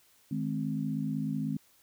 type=chord; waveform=sine; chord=Ab major; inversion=second; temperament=equal with one note detuned; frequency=155.56 / 211.5 / 261.6 Hz; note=Eb3 / Ab3 / C4; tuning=0 / +32 / 0 cents; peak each=-34 dBFS; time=0.31-1.57 s; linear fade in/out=5 ms; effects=white hiss -64 dBFS RMS until 1.82 s